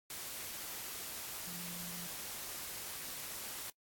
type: tone in noise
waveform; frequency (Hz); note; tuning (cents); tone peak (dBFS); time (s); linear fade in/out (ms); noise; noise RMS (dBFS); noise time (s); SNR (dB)
sine; 174.61; F3; 0; -49; 1.47-2.07; 2; white; -44; 0.1-3.7; -8
effects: noise-tail reverb RT60 0.1 s tail -25 dB re dry + AAC 64 kbps